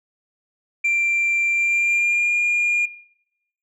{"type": "tone with pitch glide", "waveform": "sine", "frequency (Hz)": [2363, 2417], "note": ["D7", "D7"], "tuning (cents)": [10, 49], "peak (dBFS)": -14, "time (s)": [0.84, 2.86], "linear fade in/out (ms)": 10, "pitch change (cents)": 39, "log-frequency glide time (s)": [1.49, 2.33], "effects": ["noise-tail reverb RT60 0.8 s tail -21 dB re dry", "tanh soft clip ceiling -15 dBFS"]}